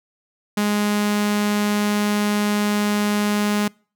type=tone with notch filter; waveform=sawtooth; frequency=207.7 Hz; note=G#3; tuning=in tune; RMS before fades=-20 dBFS; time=0.57-3.68 s; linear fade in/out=5 ms; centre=510 Hz; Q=2; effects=noise-tail reverb RT60 0.4 s tail -26 dB re dry